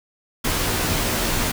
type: noise with comb filter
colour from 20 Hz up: pink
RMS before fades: -22 dBFS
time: 0.44-1.52 s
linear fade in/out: 10 ms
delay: 15 ms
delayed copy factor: -0.65
effects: none